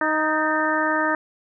harmonic tone with a mistuned harmonic, 311.1 Hz, D#4, in tune, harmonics 1 / 2 / 3 / 4 / 5 / 6, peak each -26 / -26 / -26 / -26 / -26 / -26 dBFS, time 0.01-1.15 s, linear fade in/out 2 ms, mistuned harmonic 6, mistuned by -52 cents, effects none

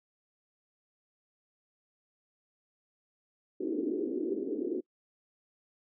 white band-pass noise, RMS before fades -33 dBFS, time 3.6-4.81 s, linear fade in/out 10 ms, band 270 to 390 Hz, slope 48 dB/octave, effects noise-tail reverb RT60 0.1 s tail -25 dB re dry

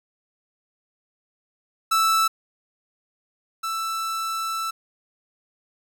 45% pulse tone pair in turn, 1318.5 / 1325 Hz, E6 / E6, 0 / +9 cents, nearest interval unison, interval 9 cents, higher second, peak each -17 / -25 dBFS, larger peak first, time 1.91-2.28 / 3.63-4.71 s, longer second, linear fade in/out 10 ms, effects none

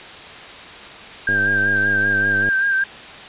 sine tone with vibrato, 1586 Hz, G6, 20 cents sharp, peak -15 dBFS, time 1.27-2.84 s, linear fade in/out 5 ms, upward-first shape sine, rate 5.2 Hz, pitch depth 39 cents each way
click train, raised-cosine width 2 ms, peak -16 dBFS, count 122, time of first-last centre 1.29-2.488 s, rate 101 Hz
effects white hiss -36 dBFS RMS until 3.28 s + resampled to 8000 Hz

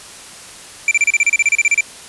square tone bursts, 2349 Hz, D7, in tune, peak -10 dBFS, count 15, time 0.88-1.808 s, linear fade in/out 2 ms, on 32 ms, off 32 ms, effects white hiss -36 dBFS RMS until 2.08 s + resampled to 24000 Hz

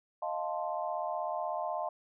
sine chord, F dominant seventh, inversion third, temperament equal, 622.3 / 698.5 / 880 / 1046.5 Hz, Eb5 / F5 / A5 / C6, 0 / 0 / 0 / 0 cents, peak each -37 / -36 / -39 / -40 dBFS, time 0.22-1.89 s, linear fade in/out 5 ms, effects none

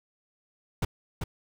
brown noise with echo, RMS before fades -26 dBFS, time 0.82-0.85 s, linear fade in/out 5 ms, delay 390 ms, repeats 1, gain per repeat -5 dB, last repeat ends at 1.24 s, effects none

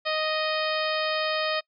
harmonic tone, 622.3 Hz, D#5, in tune, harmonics 1 / 2 / 3 / 4 / 5 / 6 / 7 / 8, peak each -28 / -31 / -33 / -34 / -35 / -36 / -36 / -37 dBFS, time 0.05-1.61 s, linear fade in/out 20 ms, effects noise-tail reverb RT60 0.1 s tail -25 dB re dry

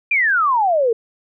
sine exponential sweep, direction down, 2456 to 440 Hz, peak -13 dBFS, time 0.11-0.93 s, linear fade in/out 5 ms, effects none

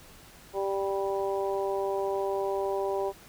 harmonic tone, 196 Hz, G3, in tune, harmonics 2 / 3 / 4 / 5, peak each -29 / -33 / -35 / -37 dBFS, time 0.53-3.13 s, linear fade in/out 50 ms, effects pink hiss -52 dBFS RMS until 3.28 s

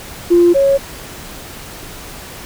sine tone pair in turn, 347.2 / 551.1 Hz, F4 / C#5, -10 / -10 cents, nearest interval minor sixth, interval 800 cents, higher second, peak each -5 / -8 dBFS, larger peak first, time 0.3-0.54 / 0.54-0.78 s, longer neither, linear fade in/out 20 ms, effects tanh soft clip ceiling -1 dBFS + pink hiss -32 dBFS RMS until 2.45 s

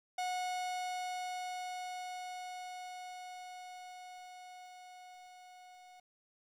45% pulse tone with level ramp, 730 Hz, F#5, 24 cents flat, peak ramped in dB -34 to -55 dBFS, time 0.18-6 s, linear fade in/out 5 ms, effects low-pass 9000 Hz 12 dB/octave + 12-bit

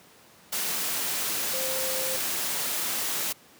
sine tone in noise, 523.3 Hz, C5, in tune, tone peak -33 dBFS, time 1.53-2.17 s, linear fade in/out 10 ms, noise white, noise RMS -29 dBFS, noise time 0.52-3.33 s, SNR -7 dB, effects pink hiss -54 dBFS RMS until 3.59 s + high-pass 150 Hz 12 dB/octave

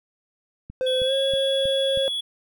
click train, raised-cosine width 5 ms, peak -25 dBFS, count 5, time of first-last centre 0.7-1.974 s, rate 3.14 Hz
triangle tone with pitch glide, 515 to 541.2 Hz, C5 to C#5, -28 to -42 cents, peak -19 dBFS, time 0.81-2.08 s, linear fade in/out 0 ms, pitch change +86 cents, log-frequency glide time 1.04-1.13 s
triangle tone, 3376 Hz, G#7, 28 cents sharp, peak -23 dBFS, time 0.86-2.21 s, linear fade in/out 10 ms
effects none

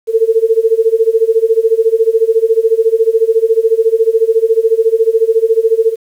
sine tone with tremolo, 450 Hz, A4, 39 cents sharp, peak -4 dBFS, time 0.07-5.96 s, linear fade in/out 50 ms, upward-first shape sine, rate 14 Hz, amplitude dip 90%, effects 7-bit

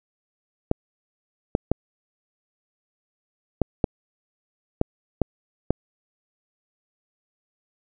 clicks, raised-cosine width 2 ms, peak -5 dBFS, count 8, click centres 0.714 / 1.551 / 1.716 / 3.617 / 3.842 / 4.814 / 5.217 / 5.706 s, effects none

